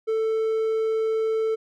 triangle tone, 442.7 Hz, A4, 11 cents sharp, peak -19 dBFS, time 0.07-1.56 s, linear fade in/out 20 ms, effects none

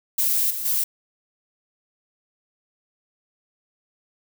violet noise with level steps, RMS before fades -21 / -29 / -22 dBFS, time 0.18-0.84 s, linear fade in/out 5 ms, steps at 0.5 / 0.65 s, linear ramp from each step 10 ms, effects none

